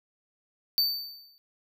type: tone with exponential decay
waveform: square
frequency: 4571 Hz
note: D8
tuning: 48 cents flat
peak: -20 dBFS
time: 0.78-1.38 s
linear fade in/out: 0 ms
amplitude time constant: 130 ms
effects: none